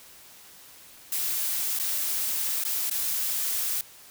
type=noise with dropouts; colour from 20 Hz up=blue; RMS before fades=-28 dBFS; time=1.12-3.81 s; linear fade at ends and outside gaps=2 ms; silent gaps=1.789-1.797 / 2.638-2.65 / 2.898-2.911 s; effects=white hiss -50 dBFS RMS until 4.1 s